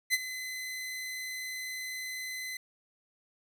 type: tone with ADSR envelope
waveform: sawtooth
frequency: 2032 Hz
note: B6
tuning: 49 cents sharp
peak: -19 dBFS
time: 0.1-2.57 s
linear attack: 38 ms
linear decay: 33 ms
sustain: -14 dB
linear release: 3 ms
effects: none